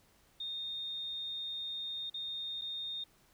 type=tone with dropouts; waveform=sine; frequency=3670 Hz; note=A#7; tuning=28 cents flat; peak=-37 dBFS; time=0.4-3.04 s; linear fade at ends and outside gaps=5 ms; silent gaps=2.099-2.141 / 2.613-2.618 s; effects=pink hiss -67 dBFS RMS until 3.33 s